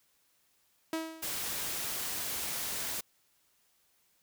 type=tone with exponential decay; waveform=sawtooth; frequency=322.4 Hz; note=E4; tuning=38 cents flat; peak=-26 dBFS; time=0.93-1.49 s; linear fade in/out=2 ms; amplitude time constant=120 ms
type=noise; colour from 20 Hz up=white; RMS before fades=-36 dBFS; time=1.22-3.01 s; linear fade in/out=10 ms
effects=white hiss -71 dBFS RMS until 4.22 s